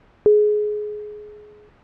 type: tone with exponential decay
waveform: sine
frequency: 419.9 Hz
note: G#4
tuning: 19 cents sharp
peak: -8 dBFS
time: 0.26-1.69 s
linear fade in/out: 0 ms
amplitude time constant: 310 ms
effects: pink hiss -53 dBFS RMS until 1.83 s + low-pass 2000 Hz 12 dB/octave